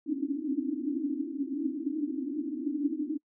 pink band-pass noise, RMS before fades -32 dBFS, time 0.06-3.18 s, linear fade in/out 20 ms, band 270 to 310 Hz, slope 96 dB/octave, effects noise-tail reverb RT60 0.1 s tail -26 dB re dry

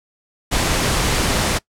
pink noise, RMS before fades -18 dBFS, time 0.51-1.59 s, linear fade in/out 20 ms, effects noise-tail reverb RT60 0.1 s tail -22 dB re dry + low-pass 10000 Hz 12 dB/octave

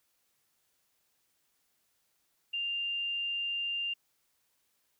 sine tone, 2794 Hz, F7, in tune, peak -31 dBFS, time 2.53-3.94 s, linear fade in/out 10 ms, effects white hiss -75 dBFS RMS until 4.99 s

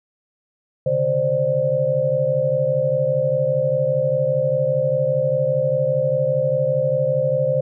sine tone cluster, 135 / 147.5 / 525 / 590 Hz, C#3 / D3 / C5 / D5, -45 / +8 / +6 / +8 cents, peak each -27 / -26 / -18 / -23 dBFS, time 0.86-7.61 s, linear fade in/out 5 ms, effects none

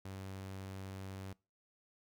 sawtooth tone, 96 Hz, G2, 36 cents flat, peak -40 dBFS, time 0.05-1.33 s, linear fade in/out 5 ms, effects noise-tail reverb RT60 0.3 s tail -24 dB re dry

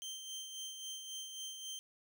25% pulse tone with tremolo, 3136 Hz, G7, in tune, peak -38 dBFS, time 0.02-1.79 s, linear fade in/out 0 ms, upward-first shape sine, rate 3.7 Hz, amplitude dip 45%, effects none

